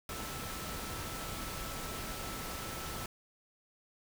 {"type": "tone in noise", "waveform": "sine", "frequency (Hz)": 1318.5, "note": "E6", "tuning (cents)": 0, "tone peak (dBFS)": -48, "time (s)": [0.09, 3.06], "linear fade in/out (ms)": 2, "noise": "pink", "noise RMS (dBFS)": -41, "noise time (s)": [0.09, 3.06], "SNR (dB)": -10, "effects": []}